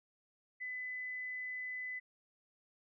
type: tone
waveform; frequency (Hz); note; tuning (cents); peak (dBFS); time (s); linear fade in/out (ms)
sine; 2007; B6; +27; -39; 0.6-2; 20
effects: none